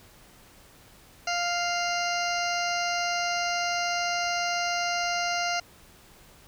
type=harmonic tone; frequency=698.5 Hz; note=F5; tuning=in tune; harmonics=1 / 2 / 3 / 4 / 6 / 7 / 8 / 9; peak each=-29 / -32 / -34 / -35 / -37 / -37 / -38 / -39 dBFS; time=1.27-5.6 s; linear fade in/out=5 ms; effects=pink hiss -54 dBFS RMS until 6.47 s